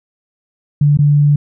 sine tone with dropouts, 145.9 Hz, D3, 11 cents flat, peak -7 dBFS, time 0.81-1.36 s, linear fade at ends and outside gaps 5 ms, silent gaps 0.973-0.988 s, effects none

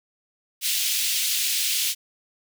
pink high-pass noise, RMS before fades -24 dBFS, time 0.61-1.95 s, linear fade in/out 50 ms, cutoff 2700 Hz, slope 24 dB/octave, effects none

